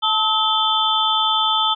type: tone cluster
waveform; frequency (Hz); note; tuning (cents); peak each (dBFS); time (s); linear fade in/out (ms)
sine; 880 / 1283 / 3125 / 3496; A5 / E6 / G7 / A7; 0 / -47 / -6 / -12; -21; 0.02-1.75; 20
effects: none